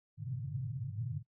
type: band-pass noise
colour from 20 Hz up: pink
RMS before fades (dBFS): -39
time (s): 0.17-1.23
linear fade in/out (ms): 50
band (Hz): 100 to 150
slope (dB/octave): 96
effects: noise-tail reverb RT60 0.1 s tail -21 dB re dry